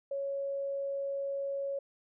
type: tone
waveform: sine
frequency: 554.4 Hz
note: C#5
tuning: in tune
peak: -32 dBFS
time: 0.11-1.79 s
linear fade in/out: 5 ms
effects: none